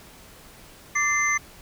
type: tone cluster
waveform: sine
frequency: 1166 / 1774 / 2078 / 6140 Hz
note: D6 / A6 / C7 / G8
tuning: -13 / +14 / -12 / -37 cents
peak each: -27 / -30 / -22 / -28 dBFS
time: 0.95-1.38 s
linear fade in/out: 10 ms
effects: pink hiss -48 dBFS RMS until 1.61 s